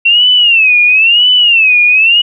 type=tone with vibrato; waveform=sine; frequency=2700 Hz; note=E7; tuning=41 cents sharp; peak=-4 dBFS; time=0.05-2.22 s; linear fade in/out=10 ms; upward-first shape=sine; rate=0.99 Hz; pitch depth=180 cents each way; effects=none